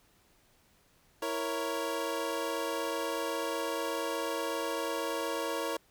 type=chord; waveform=25% pulse; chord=A# diminished; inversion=second; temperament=equal; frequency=329.6 / 466.2 / 554.4 Hz; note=E4 / A#4 / C#5; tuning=0 / 0 / 0 cents; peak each=-34 / -32 / -32 dBFS; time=1.22-5.77 s; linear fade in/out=5 ms; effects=pink hiss -66 dBFS RMS until 5.9 s